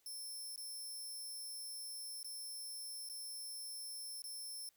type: tone with dropouts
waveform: 15% pulse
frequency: 5340 Hz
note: E8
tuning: 22 cents sharp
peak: -39 dBFS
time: 0.06-4.69 s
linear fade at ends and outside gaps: 1 ms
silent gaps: 0.56-0.577 / 2.23-2.245 / 3.089-3.097 / 4.22-4.24 s
effects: white hiss -75 dBFS RMS until 4.76 s